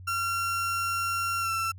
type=tone with pitch glide; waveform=35% pulse; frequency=1370 to 1341.8 Hz; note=F6 to E6; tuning=-34 to +30 cents; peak=-25 dBFS; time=0.07-1.72 s; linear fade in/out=10 ms; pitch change=-36 cents; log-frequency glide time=1.4-1.5 s; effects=added 92 Hz sine -42 dBFS peak until 1.78 s